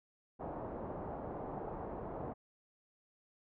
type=low-pass noise; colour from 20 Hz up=white; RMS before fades=-43 dBFS; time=0.39-2.34 s; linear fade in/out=20 ms; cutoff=850 Hz; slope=24 dB/octave; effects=none